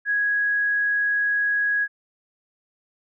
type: tone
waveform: sine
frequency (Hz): 1661.2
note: G#6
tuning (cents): 0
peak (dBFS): -19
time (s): 0.05-1.88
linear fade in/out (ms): 50
effects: none